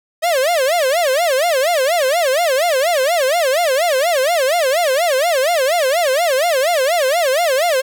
45% pulse tone with vibrato, 603 Hz, D5, 46 cents sharp, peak -13 dBFS, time 0.22-7.82 s, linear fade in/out 20 ms, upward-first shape sine, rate 4.2 Hz, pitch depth 280 cents each way, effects none

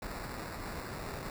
pink noise with sample-and-hold, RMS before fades -41 dBFS, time 0.02-1.3 s, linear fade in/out 2 ms, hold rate 3150 Hz, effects none

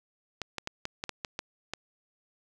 clicks, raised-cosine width 0.2 ms, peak -16 dBFS, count 9, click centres 0.417 / 0.583 / 0.674 / 0.854 / 1.039 / 1.093 / 1.248 / 1.391 / 1.736 s, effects none

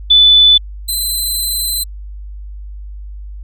sine / 15% pulse tone pair in turn, 3491 / 4056 Hz, A7 / B7, -14 / +45 cents, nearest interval minor third, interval 259 cents, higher second, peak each -4 / -9 dBFS, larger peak first, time 0.1-0.58 / 0.88-1.84 s, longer second, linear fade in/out 10 ms, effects added 50 Hz sine -26 dBFS peak until 3.43 s

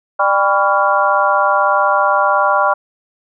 harmonic tone with a mistuned harmonic, 198.8 Hz, G3, 25 cents sharp, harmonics 3 / 4 / 5 / 6 / 7, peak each -17 / -17 / -17 / -17 / -17 dBFS, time 0.19-2.74 s, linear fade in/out 10 ms, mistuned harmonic 6, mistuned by -94 cents, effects none

